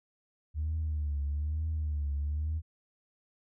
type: tone with vibrato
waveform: sine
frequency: 75.1 Hz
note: D2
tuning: 39 cents sharp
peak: -28 dBFS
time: 0.54-2.62 s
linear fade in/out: 50 ms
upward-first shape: triangle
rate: 1.1 Hz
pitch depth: 110 cents each way
effects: tanh soft clip ceiling -26 dBFS